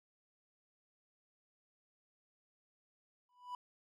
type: tone with exponential growth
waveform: triangle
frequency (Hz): 987.8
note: B5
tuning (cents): 0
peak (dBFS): -36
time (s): 3.29-3.55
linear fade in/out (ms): 2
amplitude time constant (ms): 56
effects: none